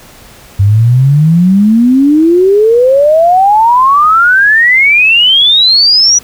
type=exponential sweep; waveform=sine; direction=up; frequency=96.2 to 5920 Hz; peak=-3 dBFS; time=0.59-6.19 s; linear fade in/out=10 ms; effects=pink hiss -36 dBFS RMS until 6.23 s